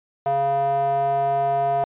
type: tone with band-pass filter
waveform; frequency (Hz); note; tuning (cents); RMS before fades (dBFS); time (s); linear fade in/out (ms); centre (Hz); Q
square; 138.59; C#3; 0; -21; 0.26-1.84; 0; 710; 5.8
effects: resampled to 8000 Hz